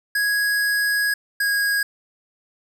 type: tone pair in turn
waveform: square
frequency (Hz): 1661.2 / 1644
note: G#6 / G#6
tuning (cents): 0 / -18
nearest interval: unison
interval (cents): 18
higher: first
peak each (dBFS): -19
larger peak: neither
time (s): 0.15-1.14 / 1.4-1.83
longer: first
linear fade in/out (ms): 5
effects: none